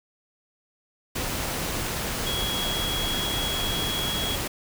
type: tone in noise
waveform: sine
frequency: 3322 Hz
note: G#7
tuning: in tune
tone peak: -28 dBFS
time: 2.26-4.36 s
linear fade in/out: 10 ms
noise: pink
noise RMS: -29 dBFS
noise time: 1.15-4.48 s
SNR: -2 dB
effects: none